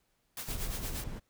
white noise with tremolo, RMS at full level -39 dBFS, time 0.37-1.04 s, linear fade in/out 2 ms, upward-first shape sine, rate 8.6 Hz, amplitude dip 65%
brown noise, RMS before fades -38 dBFS, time 0.47-1.2 s, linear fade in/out 20 ms
effects pink hiss -75 dBFS RMS until 1.29 s

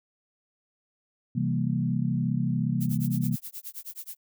sine chord, C dominant seventh, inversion none, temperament equal, 130.81 / 164.81 / 196 / 233.1 Hz, C3 / E3 / G3 / Bb3, 0 / 0 / 0 / 0 cents, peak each -28 / -29 / -31 / -30 dBFS, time 1.35-3.36 s, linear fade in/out 10 ms
violet noise with tremolo, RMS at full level -37 dBFS, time 2.8-4.17 s, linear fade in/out 20 ms, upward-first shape sine, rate 9.4 Hz, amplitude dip 100%
effects none

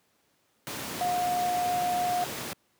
sine tone in noise, 716 Hz, F5, 43 cents sharp, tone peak -25 dBFS, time 1.01-2.24 s, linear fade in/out 0 ms, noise pink, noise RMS -35 dBFS, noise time 0.67-2.53 s, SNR +7 dB, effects pink hiss -69 dBFS RMS until 2.79 s + high-pass 150 Hz 12 dB/octave

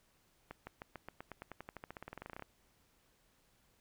accelerating click train, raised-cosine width 0.5 ms, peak -30 dBFS, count 26, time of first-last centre 0.51-2.423 s, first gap 160 ms, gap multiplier 0.93, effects pink hiss -72 dBFS RMS until 3.8 s

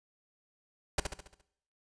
pink noise with echo, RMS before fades -27 dBFS, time 0.98-1 s, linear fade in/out 5 ms, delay 69 ms, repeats 6, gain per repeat -6 dB, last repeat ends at 1.414 s, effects noise-tail reverb RT60 0.7 s tail -18 dB re dry + resampled to 22050 Hz

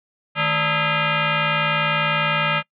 sine tone with frequency modulation, 585 Hz, D5, 7 cents flat, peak -17 dBFS, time 0.35-2.63 s, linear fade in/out 50 ms, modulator 370 Hz, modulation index 6.6, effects noise-tail reverb RT60 0.1 s tail -24 dB re dry

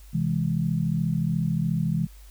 sine chord, C augmented, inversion none, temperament equal, 130.81 / 164.81 / 207.7 Hz, C3 / E3 / G#3, 0 / 0 / 0 cents, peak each -28 / -24 / -29 dBFS, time 0.13-2.07 s, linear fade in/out 20 ms, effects added 50 Hz sine -44 dBFS peak until 2.3 s + white hiss -56 dBFS RMS until 2.3 s

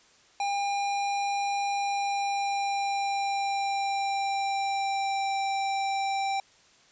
square tone with pitch glide, 803 to 784.2 Hz, G5 to G5, +41 to 0 cents, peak -27 dBFS, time 0.4-6.4 s, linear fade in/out 2 ms, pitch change -41 cents, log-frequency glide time 1.71-5.37 s, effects white hiss -59 dBFS RMS until 6.91 s + resampled to 16000 Hz

